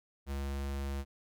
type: tone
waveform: square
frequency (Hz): 69.2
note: C#2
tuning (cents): -2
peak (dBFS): -35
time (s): 0.26-1.05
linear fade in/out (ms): 50
effects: none